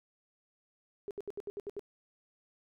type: tone bursts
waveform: sine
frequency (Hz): 406.1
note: G#4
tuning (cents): -39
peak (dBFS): -36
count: 8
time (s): 1.08-1.794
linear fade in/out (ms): 0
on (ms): 28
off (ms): 70
effects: none